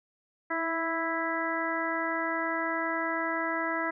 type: harmonic tone with a mistuned harmonic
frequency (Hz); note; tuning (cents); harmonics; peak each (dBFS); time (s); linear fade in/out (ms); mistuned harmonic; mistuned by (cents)
329.6; E4; 0; 1 / 2 / 3 / 4 / 5 / 6; -35 / -35 / -35 / -35 / -35 / -35; 0.5-3.91; 10; 1; -24
effects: none